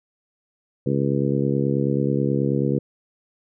harmonic tone, 69.3 Hz, C#2, in tune, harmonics 2 / 3 / 4 / 5 / 6 / 7, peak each -23 / -25 / -26 / -27 / -28 / -28 dBFS, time 0.86-2.79 s, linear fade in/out 5 ms, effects none

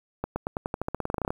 accelerating click train, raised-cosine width 1 ms, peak -14 dBFS, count 18, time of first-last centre 0.24-1.305 s, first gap 120 ms, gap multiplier 0.91, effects 8-bit

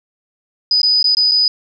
sine tone with dropouts, 4978 Hz, D#8, in tune, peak -10 dBFS, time 0.71-1.48 s, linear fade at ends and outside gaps 2 ms, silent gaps 0.817-0.831 / 1.028-1.042 / 1.149-1.169 / 1.313-1.317 s, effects none

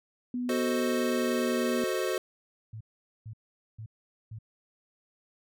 sine tone with pitch glide, 246.9 to 241.4 Hz, B3 to B3, 0 to -39 cents, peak -29 dBFS, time 0.34-1.84 s, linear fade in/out 2 ms, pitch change -39 cents, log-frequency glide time 0.55-1.63 s
square chord, F# diminished seventh, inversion none, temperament equal, 370 / 440 / 523.3 / 622.3 Hz, F#4 / A4 / C5 / Eb5, 0 / 0 / 0 / 0 cents, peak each -32 / -35 / -34 / -37 dBFS, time 0.49-2.18 s, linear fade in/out 2 ms
sine tone bursts, 110 Hz, A2, in tune, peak -38 dBFS, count 4, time 2.73-4.388 s, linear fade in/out 5 ms, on 77 ms, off 450 ms
effects none

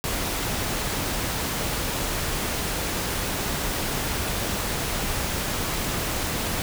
pink noise, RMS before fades -27 dBFS, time 0.04-6.62 s, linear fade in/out 0 ms, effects none

